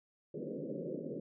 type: band-pass noise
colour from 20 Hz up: white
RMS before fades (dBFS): -41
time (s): 0.34-1.2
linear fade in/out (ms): 5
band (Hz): 140 to 560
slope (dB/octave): 96
effects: none